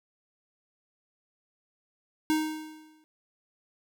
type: tone with exponential decay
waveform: square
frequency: 311.1 Hz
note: D#4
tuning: in tune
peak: -22 dBFS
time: 2.3-3.04 s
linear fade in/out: 0 ms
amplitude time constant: 160 ms
effects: none